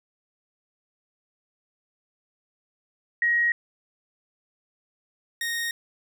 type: tone pair in turn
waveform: sine / sawtooth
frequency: 1890 / 1860.8 Hz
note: A#6 / A#6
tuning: +23 / -4 cents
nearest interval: unison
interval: 27 cents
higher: first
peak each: -19 / -23 dBFS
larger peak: first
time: 3.22-3.52 / 5.41-5.71 s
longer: neither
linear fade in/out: 2 ms
effects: none